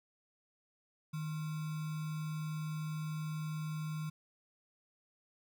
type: tone with sample-and-hold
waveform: sine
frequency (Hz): 155.5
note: D#3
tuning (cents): -1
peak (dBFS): -36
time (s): 1.13-4.1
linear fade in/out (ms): 10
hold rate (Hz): 1225
effects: none